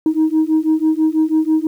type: beating tone pair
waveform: sine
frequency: 311.9 / 318 Hz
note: D#4 / D#4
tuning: +4 / +38 cents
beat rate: 6.1 Hz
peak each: -14 dBFS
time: 0.06-1.67 s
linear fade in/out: 2 ms
effects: tanh soft clip ceiling -8 dBFS + 8-bit